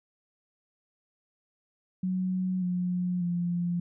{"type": "tone with pitch steps", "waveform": "sine", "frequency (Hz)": [185, 179.53, 174.21], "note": ["F#3", "F3", "F3"], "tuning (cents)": [0, 48, -4], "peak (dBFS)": -26, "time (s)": [2.03, 3.8], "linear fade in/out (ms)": 5, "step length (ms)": 590, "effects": []}